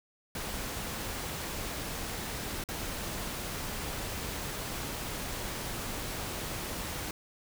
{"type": "noise with dropouts", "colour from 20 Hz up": "pink", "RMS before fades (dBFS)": -37, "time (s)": [0.35, 7.11], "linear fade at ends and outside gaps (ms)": 2, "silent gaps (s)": [2.639, 2.687], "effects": []}